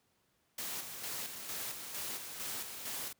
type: noise with tremolo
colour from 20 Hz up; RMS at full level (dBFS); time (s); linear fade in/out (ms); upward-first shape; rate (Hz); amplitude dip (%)
white; -40; 0.58-3.13; 5; square; 2.2; 45
effects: pink hiss -75 dBFS RMS until 3.19 s + high-pass 80 Hz 12 dB/octave